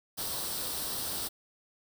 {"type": "noise with comb filter", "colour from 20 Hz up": "white", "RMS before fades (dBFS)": -35, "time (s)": [0.17, 1.29], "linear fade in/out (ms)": 20, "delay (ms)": 0.22, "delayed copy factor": 0.6, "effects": []}